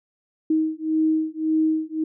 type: beating tone pair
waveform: sine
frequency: 314.4 / 316.2 Hz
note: D#4 / D#4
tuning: +18 / +28 cents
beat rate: 1.8 Hz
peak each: -22 dBFS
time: 0.5-2.04 s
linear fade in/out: 5 ms
effects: none